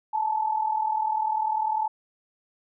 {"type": "tone pair together", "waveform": "sine", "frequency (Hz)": [864.9, 905], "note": ["A5", "A5"], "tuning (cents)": [-30, 48], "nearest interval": "minor second", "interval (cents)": 78, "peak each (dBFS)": [-24, -29], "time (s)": [0.13, 1.88], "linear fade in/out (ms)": 10, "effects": []}